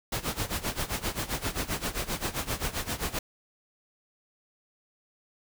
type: noise with tremolo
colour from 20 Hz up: pink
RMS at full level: -29 dBFS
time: 0.12-3.19 s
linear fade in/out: 5 ms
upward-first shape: sine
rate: 7.6 Hz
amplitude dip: 85%
effects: none